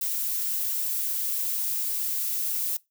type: noise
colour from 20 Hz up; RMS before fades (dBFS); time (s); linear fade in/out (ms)
violet; -28; 0.01-2.77; 5
effects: noise-tail reverb RT60 0.2 s tail -22 dB re dry